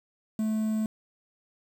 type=tone with quantisation; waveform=triangle; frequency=217.4 Hz; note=A3; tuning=21 cents flat; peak=-23 dBFS; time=0.39-0.86 s; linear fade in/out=2 ms; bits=8; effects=none